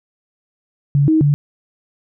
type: tone with pitch steps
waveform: sine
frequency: 142.1 / 315.9 / 144.9 Hz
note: C#3 / D#4 / D3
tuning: +43 / +26 / -23 cents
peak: -10 dBFS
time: 0.95-1.34 s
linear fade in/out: 0 ms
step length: 130 ms
effects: none